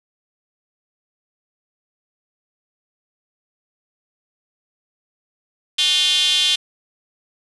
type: tone with high-pass filter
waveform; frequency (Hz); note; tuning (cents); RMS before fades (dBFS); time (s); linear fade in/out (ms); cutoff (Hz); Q
square; 164.81; E3; 0; -17; 5.78-6.56; 10; 3300; 7
effects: resampled to 24000 Hz + 7-bit